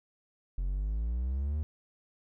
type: exponential sweep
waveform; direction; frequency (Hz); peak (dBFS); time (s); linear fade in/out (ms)
triangle; up; 43.59 to 77.9; -27; 0.58-1.63; 0
effects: none